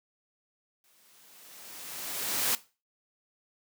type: noise with exponential growth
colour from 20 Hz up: white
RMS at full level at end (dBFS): -26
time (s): 0.84-2.55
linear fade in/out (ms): 1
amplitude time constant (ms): 370
effects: noise-tail reverb RT60 0.3 s tail -17 dB re dry + high-pass 150 Hz 12 dB/octave